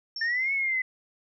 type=tone with exponential decay; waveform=sine; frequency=5430 Hz; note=F8; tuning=50 cents flat; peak=-31 dBFS; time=0.16-0.62 s; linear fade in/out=2 ms; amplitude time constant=100 ms
type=linear two-way sweep; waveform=sine; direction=up then down; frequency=1784 to 2217 to 2012 Hz; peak=-24 dBFS; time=0.21-0.82 s; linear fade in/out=5 ms; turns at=0.53 s
effects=none